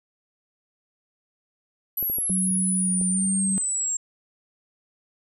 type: exponential sweep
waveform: sine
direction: down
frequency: 11840 to 7459 Hz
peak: -23 dBFS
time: 1.97-3.97 s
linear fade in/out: 5 ms
type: clicks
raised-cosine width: 2 ms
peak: -24 dBFS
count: 5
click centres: 2.027 / 2.099 / 2.185 / 2.296 / 3.013 s
type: tone with pitch glide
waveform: sine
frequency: 185.8 to 192.8 Hz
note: F#3 to G3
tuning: +7 to -28 cents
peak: -23 dBFS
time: 2.3-3.58 s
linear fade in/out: 0 ms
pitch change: +65 cents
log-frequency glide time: 3.1-3.2 s
effects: none